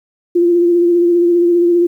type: tone with vibrato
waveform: sine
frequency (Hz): 346.5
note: F4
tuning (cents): -14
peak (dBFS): -8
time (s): 0.35-1.87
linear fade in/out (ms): 10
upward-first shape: sine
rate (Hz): 15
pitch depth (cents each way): 28
effects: 8-bit